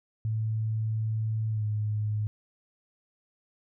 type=tone with pitch glide; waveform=sine; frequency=110 to 106.19 Hz; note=A2 to G#2; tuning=0 to +39 cents; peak=-26 dBFS; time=0.25-2.27 s; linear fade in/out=0 ms; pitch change=-61 cents; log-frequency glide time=1.5-1.64 s; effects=none